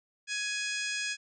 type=harmonic tone; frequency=835 Hz; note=G#5; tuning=9 cents sharp; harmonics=2 / 3 / 4 / 5 / 6 / 7 / 8 / 9 / 10; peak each=-36 / -36 / -41 / -46 / -39 / -48 / -40 / -50 / -47 dBFS; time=0.27-1.17 s; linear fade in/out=50 ms; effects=none